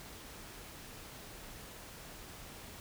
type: silence
effects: pink hiss -50 dBFS RMS until 2.8 s